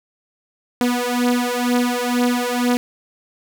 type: beating tone pair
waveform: sawtooth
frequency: 243.8 / 245.9 Hz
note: B3 / B3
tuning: -22 / -7 cents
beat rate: 2.1 Hz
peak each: -16 dBFS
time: 0.81-2.77 s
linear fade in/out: 0 ms
effects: none